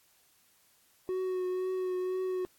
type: tone with vibrato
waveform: triangle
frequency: 369.5 Hz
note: F#4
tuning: 2 cents flat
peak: -28 dBFS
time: 1.09-2.45 s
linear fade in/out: 0 ms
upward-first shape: triangle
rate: 2 Hz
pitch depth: 22 cents each way
effects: white hiss -66 dBFS RMS until 2.58 s + AAC 64 kbps